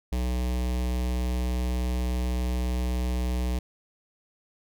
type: tone with notch filter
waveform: square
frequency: 61.74 Hz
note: B1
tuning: in tune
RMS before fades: -27 dBFS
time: 0.12-3.59 s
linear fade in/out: 5 ms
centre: 1400 Hz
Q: 1.7
effects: none